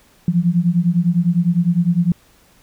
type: beating tone pair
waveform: sine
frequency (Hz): 168.3 / 178.2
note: E3 / F3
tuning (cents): +36 / +35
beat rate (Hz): 9.9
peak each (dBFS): -16 / -16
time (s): 0.28-2.12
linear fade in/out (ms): 2
effects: pink hiss -53 dBFS RMS until 2.62 s